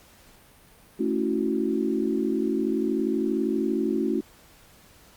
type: chord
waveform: sine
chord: F# minor seventh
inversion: first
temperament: equal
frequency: 220 / 277.2 / 329.6 / 370 Hz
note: A3 / C#4 / E4 / F#4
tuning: 0 / 0 / 0 / 0 cents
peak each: -28 dBFS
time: 0.99-4.21 s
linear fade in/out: 10 ms
effects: pink hiss -54 dBFS RMS until 5.16 s + Opus 48 kbps